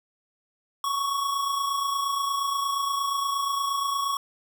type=tone pair together; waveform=square; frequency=1108.7 / 1137.2 Hz; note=C#6 / C#6; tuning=0 / +44 cents; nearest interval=unison; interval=44 cents; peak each=-26 / -34 dBFS; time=0.84-4.17 s; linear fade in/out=2 ms; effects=none